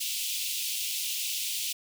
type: high-pass noise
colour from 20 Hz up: pink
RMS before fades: -32 dBFS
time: 0-1.73 s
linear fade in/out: 10 ms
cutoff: 2600 Hz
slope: 48 dB/octave
effects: none